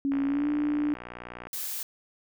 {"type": "tone with pitch glide", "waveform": "sine", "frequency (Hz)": [277.2, 295.4], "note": ["C#4", "D4"], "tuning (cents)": [0, 10], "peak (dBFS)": -24, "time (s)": [0.05, 0.94], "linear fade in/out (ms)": 0, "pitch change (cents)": 110, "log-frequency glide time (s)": [0.26, 0.49]}
{"type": "click train", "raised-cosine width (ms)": 0.5, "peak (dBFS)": -24, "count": 82, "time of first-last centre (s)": [0.12, 1.47], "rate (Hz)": 60}
{"type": "noise", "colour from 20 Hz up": "blue", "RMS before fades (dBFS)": -34, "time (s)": [1.53, 1.83], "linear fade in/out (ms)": 2}
{"effects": []}